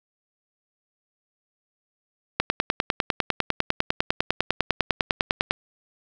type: click train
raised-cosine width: 0.3 ms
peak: -3 dBFS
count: 32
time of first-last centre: 2.4-5.509 s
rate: 9.97 Hz
effects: none